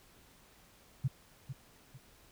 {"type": "tone with echo", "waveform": "sine", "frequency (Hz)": 132.2, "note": "C3", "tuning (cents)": 18, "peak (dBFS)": -27, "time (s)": [1.04, 1.08], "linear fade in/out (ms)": 10, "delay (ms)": 450, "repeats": 2, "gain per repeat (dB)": -10, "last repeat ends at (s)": 1.98, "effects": ["pink hiss -62 dBFS RMS until 2.31 s"]}